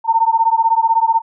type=beating tone pair; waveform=sine; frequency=900 / 916 Hz; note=A5 / A#5; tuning=+39 / -31 cents; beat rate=16 Hz; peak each=-14 dBFS; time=0.04-1.22 s; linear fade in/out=50 ms; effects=none